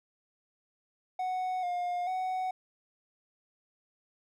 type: tone with pitch steps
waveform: triangle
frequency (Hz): 740 / 711 / 745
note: F#5 / F5 / F#5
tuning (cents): 0 / +31 / +12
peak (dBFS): -28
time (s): 1.19-2.51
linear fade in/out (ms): 5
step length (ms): 440
effects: none